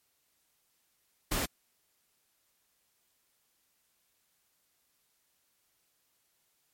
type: noise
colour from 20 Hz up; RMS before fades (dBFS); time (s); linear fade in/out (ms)
pink; -31; 1.31-1.46; 10
effects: white hiss -74 dBFS RMS until 6.73 s + MP3 64 kbps